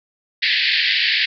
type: band-pass noise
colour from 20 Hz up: pink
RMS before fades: -18 dBFS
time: 0.42-1.26 s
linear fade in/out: 10 ms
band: 1700 to 4800 Hz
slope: 96 dB/octave
effects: none